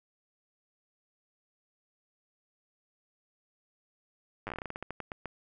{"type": "slowing click train", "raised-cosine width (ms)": 0.5, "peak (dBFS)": -22, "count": 17, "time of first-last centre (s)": [4.47, 5.257], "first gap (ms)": 9, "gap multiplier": 1.2, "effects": []}